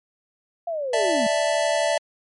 sine linear sweep, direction down, 698.5 to 203.6 Hz, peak -24 dBFS, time 0.67-1.27 s, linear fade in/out 5 ms
square chord, D suspended second, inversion none, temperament equal, 587.3 / 659.3 / 880 Hz, D5 / E5 / A5, 0 / 0 / 0 cents, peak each -24 / -23 / -29 dBFS, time 0.93-1.98 s, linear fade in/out 5 ms
effects MP3 48 kbps

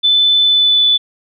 sine tone with pitch glide, 3511 to 3481 Hz, A7 to A7, -4 to -19 cents, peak -8 dBFS, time 0.03-0.98 s, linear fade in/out 20 ms, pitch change -15 cents, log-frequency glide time 0.42-0.86 s, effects none

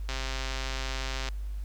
click train, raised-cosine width 0.2 ms, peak -17 dBFS, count 159, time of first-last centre 0.09-1.287 s, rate 132 Hz, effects added 50 Hz sine -32 dBFS peak until 1.64 s + pink hiss -59 dBFS RMS until 1.64 s

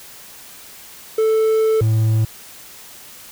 triangle tone pair in turn, 440 / 110.38 Hz, A4 / A2, 0 / +6 cents, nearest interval 2 octaves, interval 2394 cents, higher first, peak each -11 dBFS, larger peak neither, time 1.18-1.81 / 1.81-2.25 s, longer first, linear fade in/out 5 ms, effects white hiss -40 dBFS RMS until 3.31 s

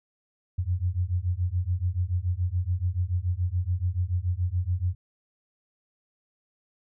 sine beating tone pair, 86.4 / 93.4 Hz, F2 / F#2, -18 / +17 cents, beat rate 7 Hz, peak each -27 dBFS, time 0.58-4.95 s, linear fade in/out 10 ms, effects none

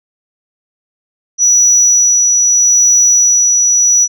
sine tone with tremolo, 5880 Hz, F#8, 12 cents flat, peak -4 dBFS, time 1.38-4.08 s, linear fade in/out 50 ms, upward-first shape sine, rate 0.79 Hz, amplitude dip 25%, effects tanh soft clip ceiling -1 dBFS

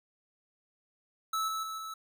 square tone with level steps, 1307 Hz, E6, 15 cents flat, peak -30 / -33 / -37 / -39 dBFS, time 1.33-1.94 s, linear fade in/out 5 ms, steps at 1.48 / 1.63 / 1.78 s, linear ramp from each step 2 ms, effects none

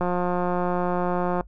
click train, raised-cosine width 1 ms, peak -12 dBFS, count 250, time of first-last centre 0.01-1.409 s, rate 178 Hz, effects noise-tail reverb RT60 0.1 s tail -22 dB re dry + added 50 Hz sine -43 dBFS peak until 1.47 s

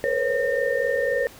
sine tone cluster, 441.5 / 484.9 / 507 / 549 / 1820 Hz, A4 / B4 / B4 / C#5 / A#6, +6 / -32 / +45 / -17 / -42 cents, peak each -31 / -26 / -30 / -24 / -27 dBFS, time 0.04-1.27 s, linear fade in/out 0 ms, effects pink hiss -46 dBFS RMS until 1.39 s

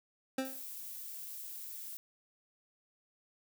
25% pulse tone with exponential decay, 263.8 Hz, C4, 14 cents sharp, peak -26 dBFS, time 0.38-0.63 s, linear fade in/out 5 ms, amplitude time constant 53 ms
violet noise, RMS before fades -45 dBFS, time 0.45-1.97 s, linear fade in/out 0 ms
effects none

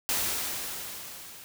white noise with level ramp, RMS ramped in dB -27 to -47 dBFS, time 0.09-1.44 s, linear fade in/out 0 ms, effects none

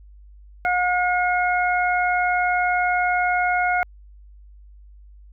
harmonic tone, 720 Hz, F#5, 47 cents flat, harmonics 1 / 2 / 3, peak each -20 / -23 / -25 dBFS, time 0.65-3.83 s, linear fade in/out 0 ms, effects added 50 Hz sine -43 dBFS peak until 5.32 s

